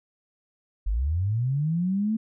sine linear sweep, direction up, 43.65 to 225 Hz, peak -22 dBFS, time 0.86-2.17 s, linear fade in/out 10 ms, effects none

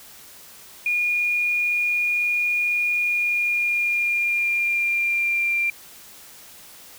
sine tone with pitch glide, 2434 to 2376 Hz, D#7 to D7, -39 to +20 cents, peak -19 dBFS, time 0.86-5.7 s, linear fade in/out 2 ms, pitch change -41 cents, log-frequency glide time 2.97-5.57 s, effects white hiss -45 dBFS RMS until 6.98 s

